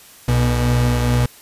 35% pulse tone pair together, 61.74 / 121.15 Hz, B1 / B2, 0 / -33 cents, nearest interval octave, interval 1167 cents, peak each -18 / -14 dBFS, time 0.28-1.26 s, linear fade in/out 5 ms, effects white hiss -44 dBFS RMS until 1.41 s + resampled to 32000 Hz

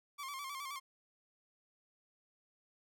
sawtooth tone with vibrato, 1107 Hz, C#6, 3 cents flat, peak -38 dBFS, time 0.18-0.8 s, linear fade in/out 20 ms, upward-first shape square, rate 9.5 Hz, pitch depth 68 cents each way, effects none

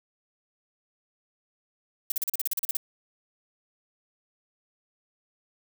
violet noise bursts, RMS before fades -27 dBFS, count 12, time 2.1-2.769 s, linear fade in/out 2 ms, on 20 ms, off 39 ms, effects none

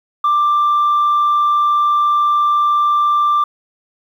sine tone, 1181 Hz, D6, 9 cents sharp, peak -9 dBFS, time 0.24-3.44 s, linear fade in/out 5 ms, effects tanh soft clip ceiling -9 dBFS + 8-bit

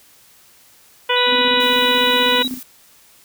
harmonic tone, 493.1 Hz, B4, 3 cents flat, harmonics 1 / 2 / 3 / 4 / 5 / 6 / 7, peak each -20 / -20 / -23 / -24 / -24 / -21 / -26 dBFS, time 1.09-2.43 s, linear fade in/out 10 ms
sine tone, 3864 Hz, B7, 39 cents flat, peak -19 dBFS, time 1.16-2.48 s, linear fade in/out 10 ms
sine tone with tremolo, 254.1 Hz, B3, 49 cents sharp, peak -22 dBFS, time 1.26-2.6 s, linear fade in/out 50 ms, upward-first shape square, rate 16 Hz, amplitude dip 65%
blue noise, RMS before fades -35 dBFS, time 1.6-2.63 s, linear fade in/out 2 ms
effects white hiss -50 dBFS RMS until 3.24 s

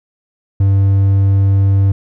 triangle tone, 98 Hz, G2, in tune, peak -6 dBFS, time 0.6-1.92 s, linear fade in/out 5 ms, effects none

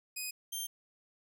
10% pulse tone pair in turn, 2500 / 3163 Hz, D#7 / G7, +8 / +15 cents, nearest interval major third, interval 407 cents, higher second, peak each -28 dBFS, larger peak neither, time 0.16-0.31 / 0.52-0.67 s, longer neither, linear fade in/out 10 ms, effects none

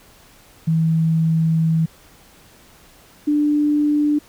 sine tone pair in turn, 161.8 / 295.9 Hz, E3 / D4, -32 / +13 cents, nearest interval minor seventh, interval 1045 cents, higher second, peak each -14 dBFS, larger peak neither, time 0.67-1.86 / 3.27-4.19 s, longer first, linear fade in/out 10 ms, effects pink hiss -49 dBFS RMS until 4.28 s

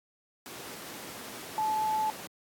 sine tone in noise, 866 Hz, A5, 28 cents flat, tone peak -26 dBFS, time 1.58-2.1 s, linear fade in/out 0 ms, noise pink, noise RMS -42 dBFS, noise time 0.46-2.27 s, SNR +13 dB, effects high-pass 200 Hz 12 dB/octave + AAC 64 kbps

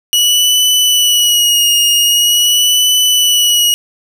sawtooth tone with vibrato, 2922 Hz, F#7, 22 cents flat, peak -5 dBFS, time 0.13-3.74 s, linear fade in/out 0 ms, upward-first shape sine, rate 0.44 Hz, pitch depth 39 cents each way, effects none

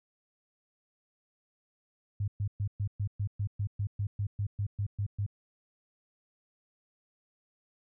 sine tone bursts, 101.5 Hz, G#2, 39 cents flat, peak -28 dBFS, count 16, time 2.2-5.264 s, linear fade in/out 5 ms, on 79 ms, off 120 ms, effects none

